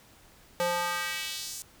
square tone with high-pass filter sweep, 174.61 Hz, F3, in tune, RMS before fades -32 dBFS, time 0.6-1.62 s, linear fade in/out 0 ms, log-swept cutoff 490 to 7500 Hz, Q 1.5, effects pink hiss -57 dBFS RMS until 1.8 s

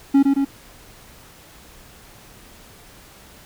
triangle tone with echo, 276.2 Hz, C#4, 6 cents flat, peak -8 dBFS, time 0.14-0.23 s, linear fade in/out 10 ms, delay 110 ms, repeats 2, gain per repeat -3 dB, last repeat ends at 0.45 s, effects pink hiss -46 dBFS RMS until 3.45 s

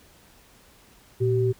sine tone pair together, 116.54 / 382.8 Hz, A#2 / G4, 0 / -41 cents, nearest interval octave + major sixth, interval 2059 cents, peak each -22 dBFS, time 1.2-1.53 s, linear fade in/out 20 ms, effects pink hiss -55 dBFS RMS until 1.59 s

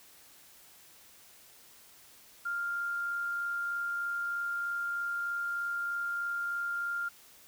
sine tone with amplitude modulation, 1398 Hz, F6, 1 cent sharp, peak -30 dBFS, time 2.45-7.09 s, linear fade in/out 10 ms, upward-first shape sine, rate 63.2 Hz, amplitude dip 25%, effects white hiss -57 dBFS RMS until 7.47 s

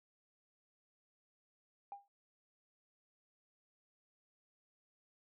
sine tone with exponential decay, 803 Hz, G5, 41 cents sharp, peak -40 dBFS, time 1.92-2.08 s, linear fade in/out 1 ms, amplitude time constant 33 ms, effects tanh soft clip ceiling -38 dBFS

